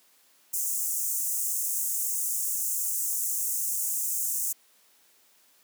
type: high-pass noise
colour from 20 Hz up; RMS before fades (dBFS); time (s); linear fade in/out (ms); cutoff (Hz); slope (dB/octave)
pink; -29; 0.53-4.53; 10; 6600; 48
effects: white hiss -62 dBFS RMS until 5.63 s + high-pass 200 Hz 12 dB/octave